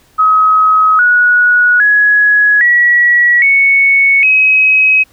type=tone with pitch steps; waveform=sine; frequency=1272 / 1461.1 / 1678.4 / 1928 / 2215 / 2544 Hz; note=D#6 / F#6 / G#6 / B6 / C#7 / D#7; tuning=+38 / -22 / +18 / -42 / -2 / +38 cents; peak=-5 dBFS; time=0.18-5.04 s; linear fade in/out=20 ms; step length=810 ms; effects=pink hiss -49 dBFS RMS until 5.12 s